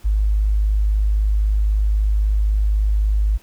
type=tone; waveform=sine; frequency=51.9 Hz; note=G#1; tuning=in tune; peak=-14 dBFS; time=0.04-3.38 s; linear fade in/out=20 ms; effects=pink hiss -51 dBFS RMS until 3.42 s